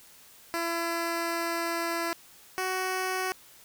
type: tone pair in turn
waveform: 10% pulse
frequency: 336.5 / 373.3 Hz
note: E4 / F#4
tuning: +36 / +15 cents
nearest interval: major second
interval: 179 cents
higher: second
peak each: -20 dBFS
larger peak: neither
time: 0.54-2.13 / 2.58-3.32 s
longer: first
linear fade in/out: 0 ms
effects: white hiss -54 dBFS RMS until 3.64 s